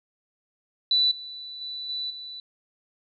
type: tone with level steps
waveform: sine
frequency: 3973 Hz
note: B7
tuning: 10 cents sharp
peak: -18 / -36 / -32 / -28 / -36 dBFS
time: 0.91-2.4 s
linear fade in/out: 2 ms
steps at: 1.11 / 1.61 / 1.89 / 2.1 s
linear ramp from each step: 5 ms
effects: none